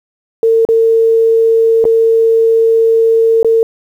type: tone with dropouts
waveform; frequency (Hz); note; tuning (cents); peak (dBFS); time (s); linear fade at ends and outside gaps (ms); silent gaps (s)
sine; 452.7; A4; +49; -6; 0.43-3.63; 1; 0.651-0.688 / 1.842-1.852 / 3.43-3.446
effects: 7-bit